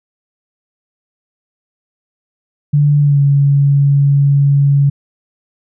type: tone with pitch glide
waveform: sine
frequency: 145.9 to 140.93 Hz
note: D3 to C#3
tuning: -11 to +29 cents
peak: -7 dBFS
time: 2.73-4.9 s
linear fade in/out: 10 ms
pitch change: -60 cents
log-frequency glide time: 3-3.2 s
effects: none

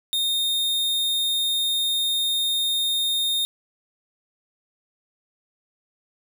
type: tone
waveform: 45% pulse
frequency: 3680 Hz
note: A#7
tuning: 23 cents flat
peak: -21 dBFS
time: 0.13-3.45 s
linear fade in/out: 0 ms
effects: 8-bit

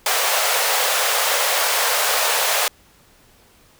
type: high-pass noise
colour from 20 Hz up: pink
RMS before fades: -19 dBFS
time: 0.06-2.68 s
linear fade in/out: 2 ms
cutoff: 490 Hz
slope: 48 dB/octave
effects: pink hiss -53 dBFS RMS until 3.79 s

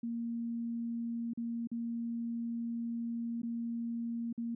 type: tone with dropouts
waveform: sine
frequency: 233.1 Hz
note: A#3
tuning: in tune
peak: -34 dBFS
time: 0.03-4.55 s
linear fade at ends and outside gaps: 5 ms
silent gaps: 1.335-1.374 / 1.673-1.715 / 3.419-3.431 / 4.328-4.377 s
effects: none

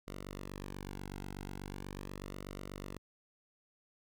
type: tone with flanger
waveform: sawtooth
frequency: 48.17 Hz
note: G1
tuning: 30 cents flat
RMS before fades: -45 dBFS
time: 0.07-2.98 s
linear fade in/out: 10 ms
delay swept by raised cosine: 1.2 to 1.71 ms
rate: 0.4 Hz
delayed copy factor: -0.8
effects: none

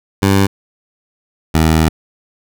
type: tone pair in turn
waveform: 15% pulse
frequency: 98 / 79.73 Hz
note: G2 / D#2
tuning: 0 / +43 cents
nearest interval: major third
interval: 357 cents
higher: first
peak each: -3 dBFS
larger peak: neither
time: 0.22-0.47 / 1.54-1.89 s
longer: second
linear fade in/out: 10 ms
effects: none

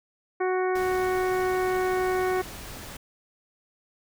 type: harmonic tone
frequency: 370 Hz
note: F#4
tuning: in tune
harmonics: 1 / 2 / 3 / 4 / 5 / 6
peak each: -24 / -30 / -34 / -36 / -38 / -40 dBFS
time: 0.4-2.42 s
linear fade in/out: 10 ms
type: noise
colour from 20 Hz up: pink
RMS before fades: -40 dBFS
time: 0.75-2.97 s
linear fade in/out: 5 ms
effects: none

